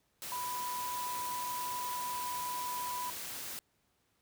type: tone in noise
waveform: sine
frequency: 987.8 Hz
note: B5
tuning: in tune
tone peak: -36 dBFS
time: 0.32-3.1 s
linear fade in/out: 0 ms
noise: white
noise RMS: -42 dBFS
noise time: 0.22-3.59 s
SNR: +3 dB
effects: pink hiss -75 dBFS RMS until 4.21 s + high-pass 60 Hz 12 dB/octave